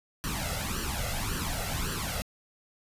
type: noise with flanger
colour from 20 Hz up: pink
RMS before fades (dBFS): -32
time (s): 0.24-2.22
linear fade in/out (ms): 0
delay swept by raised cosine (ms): 0.67 to 1.51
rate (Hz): 1.8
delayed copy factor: +0.75
effects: resampled to 32000 Hz